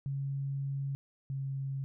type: tone pair in turn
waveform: sine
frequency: 138 / 136.02 Hz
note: C#3 / C#3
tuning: -7 / -32 cents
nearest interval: unison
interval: 25 cents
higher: first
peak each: -32 / -33 dBFS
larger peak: first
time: 0.06-0.95 / 1.3-1.84 s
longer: first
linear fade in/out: 0 ms
effects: none